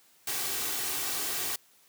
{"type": "noise with comb filter", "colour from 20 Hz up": "white", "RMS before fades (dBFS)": -32, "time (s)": [0.27, 1.56], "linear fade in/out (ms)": 5, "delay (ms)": 2.6, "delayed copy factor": 0.5, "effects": ["white hiss -62 dBFS RMS until 1.88 s", "high-pass 100 Hz 12 dB/octave"]}